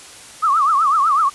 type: tone with vibrato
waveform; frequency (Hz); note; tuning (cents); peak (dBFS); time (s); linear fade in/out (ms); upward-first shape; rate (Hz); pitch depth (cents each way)
sine; 1200; D6; +37; -12; 0.42-1.3; 20; triangle; 8; 210
effects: white hiss -39 dBFS RMS until 1.34 s + resampled to 24000 Hz